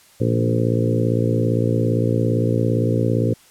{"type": "harmonic tone with a mistuned harmonic", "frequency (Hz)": 57.6, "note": "A#1", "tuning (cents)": -20, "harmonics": [2, 3, 4, 5, 6, 7, 8, 9], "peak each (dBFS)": [-19, -27, -25, -25, -28, -27, -26, -27], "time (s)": [0.2, 3.34], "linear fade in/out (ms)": 10, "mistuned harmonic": 3, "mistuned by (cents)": -21, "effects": ["white hiss -51 dBFS RMS until 3.5 s", "low-pass 12000 Hz 12 dB/octave"]}